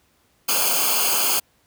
white noise with comb filter, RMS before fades -20 dBFS, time 0.48-1.4 s, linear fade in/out 10 ms, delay 0.53 ms, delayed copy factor -0.95, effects pink hiss -62 dBFS RMS until 1.66 s + high-pass 60 Hz 12 dB/octave

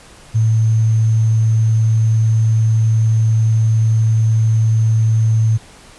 sine tone with sample-and-hold, 111.1 Hz, A2, 17 cents sharp, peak -10 dBFS, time 0.34-5.58 s, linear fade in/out 20 ms, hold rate 6300 Hz, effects pink hiss -42 dBFS RMS until 5.98 s + resampled to 24000 Hz

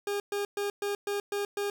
40% pulse tone bursts, 405.9 Hz, G#4, 40 cents flat, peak -28 dBFS, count 7, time 0.07-1.7 s, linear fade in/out 2 ms, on 130 ms, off 120 ms, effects none

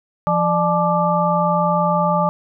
sine tone cluster, 172.5 / 599 / 863 / 1179 Hz, F3 / D5 / A5 / D6, -21 / +34 / -34 / +6 cents, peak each -20 dBFS, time 0.27-2.29 s, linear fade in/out 0 ms, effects none

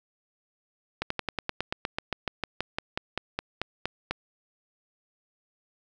slowing click train, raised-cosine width 0.3 ms, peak -12 dBFS, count 21, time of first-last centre 1.02-4.11 s, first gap 84 ms, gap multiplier 1.06, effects none

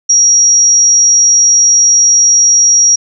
sine tone, 5680 Hz, F8, 28 cents sharp, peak -4 dBFS, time 0.09-2.96 s, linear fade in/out 10 ms, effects none

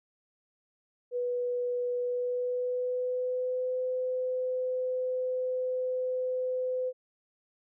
sine tone with pitch glide, 490.6 to 508.5 Hz, B4 to C5, -12 to -50 cents, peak -28 dBFS, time 1.11-6.93 s, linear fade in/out 50 ms, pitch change +62 cents, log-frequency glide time 1.98-3.81 s, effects none

